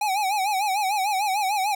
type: tone with vibrato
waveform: square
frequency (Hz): 800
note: G5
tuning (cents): +35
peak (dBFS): -22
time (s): 0.01-1.75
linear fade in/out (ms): 5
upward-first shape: sine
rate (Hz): 6.7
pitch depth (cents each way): 120
effects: none